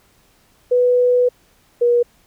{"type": "tone pair in turn", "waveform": "sine", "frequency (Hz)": [493.9, 479.8], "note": ["B4", "A#4"], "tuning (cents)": [0, 50], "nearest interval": "minor second", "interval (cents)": 50, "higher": "first", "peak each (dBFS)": -11, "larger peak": "neither", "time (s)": [[0.71, 1.29], [1.81, 2.03]], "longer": "first", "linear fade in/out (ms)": 10, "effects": ["pink hiss -56 dBFS RMS until 2.26 s"]}